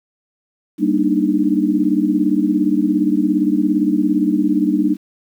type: chord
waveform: sine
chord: Eb major seventh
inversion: first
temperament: equal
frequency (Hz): 196 / 233.1 / 293.7 / 311.1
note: G3 / Bb3 / D4 / Eb4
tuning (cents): 0 / 0 / 0 / 0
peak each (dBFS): -20 / -21 / -17 / -18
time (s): 0.78-4.97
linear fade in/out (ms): 50
effects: 8-bit